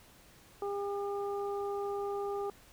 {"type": "harmonic tone", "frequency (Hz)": 402.7, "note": "G4", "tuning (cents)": 47, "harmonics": [1, 2, 3], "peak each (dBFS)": [-34, -40, -44], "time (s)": [0.62, 2.5], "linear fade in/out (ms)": 2, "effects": ["pink hiss -59 dBFS RMS until 2.72 s"]}